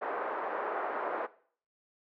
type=band-pass noise; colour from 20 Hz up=pink; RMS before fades=-35 dBFS; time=0.01-1.27 s; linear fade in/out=20 ms; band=430 to 1500 Hz; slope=24 dB/octave; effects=noise-tail reverb RT60 0.5 s tail -18 dB re dry